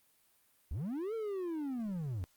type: linear two-way sweep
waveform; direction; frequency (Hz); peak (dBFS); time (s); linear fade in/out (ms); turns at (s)
triangle; up then down; 55 to 460 to 81.9; -33; 0.71-2.24; 0; 1.14
effects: white hiss -70 dBFS RMS until 2.36 s + Opus 32 kbps